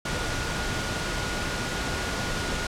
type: tone in noise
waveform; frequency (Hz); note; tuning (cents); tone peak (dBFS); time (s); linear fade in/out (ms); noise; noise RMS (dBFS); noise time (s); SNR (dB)
sine; 1439; F#6; -49; -36; 0.05-2.67; 5; pink; -29; 0.05-2.67; -10
effects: low-pass 7000 Hz 12 dB/octave